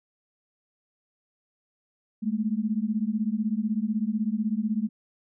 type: beating tone pair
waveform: sine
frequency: 207.7 / 223.7 Hz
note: G#3 / A3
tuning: 0 / +29 cents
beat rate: 16 Hz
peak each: -27 dBFS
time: 2.22-4.89 s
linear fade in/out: 20 ms
effects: none